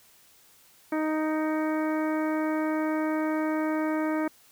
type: harmonic tone with a mistuned harmonic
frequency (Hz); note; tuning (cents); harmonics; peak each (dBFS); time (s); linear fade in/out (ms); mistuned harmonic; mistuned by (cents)
311.1; D#4; 0; 1 / 2 / 3 / 4 / 5 / 6 / 7; -26 / -32 / -36 / -38 / -40 / -42 / -43; 0.92-4.28; 5; 7; +48
effects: white hiss -58 dBFS RMS until 4.51 s